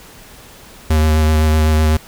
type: tone with vibrato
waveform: square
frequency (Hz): 77.78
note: D#2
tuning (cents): 0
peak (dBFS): -11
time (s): 0.9-1.97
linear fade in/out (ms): 5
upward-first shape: sine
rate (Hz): 7.9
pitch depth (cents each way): 17
effects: pink hiss -40 dBFS RMS until 2.07 s

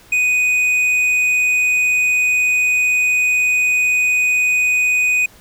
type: tone with tanh clipping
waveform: sine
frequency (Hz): 2489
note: D#7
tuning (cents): 0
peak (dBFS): -14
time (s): 0.12-5.26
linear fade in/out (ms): 5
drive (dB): 7
effects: pink hiss -46 dBFS RMS until 5.4 s

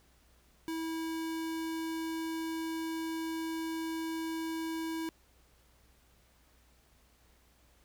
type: tone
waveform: square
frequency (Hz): 324.7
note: E4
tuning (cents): -26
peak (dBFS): -35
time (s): 0.68-5.09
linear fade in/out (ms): 0
effects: added 60 Hz sine -66 dBFS peak until 7.84 s + pink hiss -67 dBFS RMS until 7.84 s

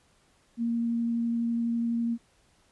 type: tone with vibrato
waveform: sine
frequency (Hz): 233.1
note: A#3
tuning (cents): 0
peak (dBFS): -25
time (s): 0.57-2.18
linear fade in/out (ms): 50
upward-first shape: triangle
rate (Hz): 12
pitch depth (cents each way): 9
effects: pink hiss -65 dBFS RMS until 2.71 s + resampled to 24000 Hz

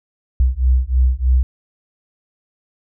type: beating tone pair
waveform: sine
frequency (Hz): 62 / 65.2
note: B1 / C2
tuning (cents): +7 / -5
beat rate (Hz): 3.2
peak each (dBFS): -15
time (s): 0.4-1.43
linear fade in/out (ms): 0
effects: none

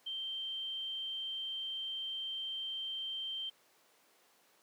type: tone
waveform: sine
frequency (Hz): 3136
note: G7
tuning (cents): 0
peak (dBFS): -37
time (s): 0.06-3.5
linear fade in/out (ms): 10
effects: pink hiss -67 dBFS RMS until 4.62 s + high-pass 400 Hz 12 dB/octave

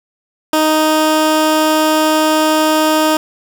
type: tone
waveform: 15% pulse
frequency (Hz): 311.1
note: D#4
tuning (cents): 0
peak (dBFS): -4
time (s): 0.53-3.17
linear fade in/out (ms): 2
effects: none

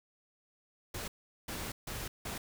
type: noise bursts at uneven times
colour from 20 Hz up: pink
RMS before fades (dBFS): -40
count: 4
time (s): 0.94-1.08 / 1.48-1.72 / 1.87-2.08 / 2.25-2.38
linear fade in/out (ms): 5
effects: none

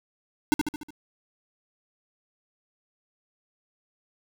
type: tone with echo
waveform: square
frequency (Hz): 301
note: D4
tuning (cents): +43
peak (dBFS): -17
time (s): 0.52-0.54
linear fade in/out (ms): 0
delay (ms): 73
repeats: 5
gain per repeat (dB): -5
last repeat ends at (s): 0.905
effects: none

